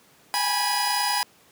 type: tone cluster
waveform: sawtooth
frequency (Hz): 806 / 836 / 979 / 4964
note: G5 / G#5 / B5 / D#8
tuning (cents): +48 / +11 / -15 / -5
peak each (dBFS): -27 / -24 / -23 / -24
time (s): 0.34-1.23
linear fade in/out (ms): 0
effects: pink hiss -56 dBFS RMS until 1.51 s + high-pass 150 Hz 12 dB/octave